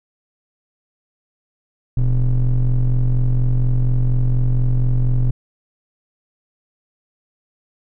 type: ring-modulated tone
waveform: triangle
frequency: 72.1 Hz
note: D2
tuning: 31 cents flat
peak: -8 dBFS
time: 1.97-5.31 s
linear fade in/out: 5 ms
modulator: 50 Hz
effects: none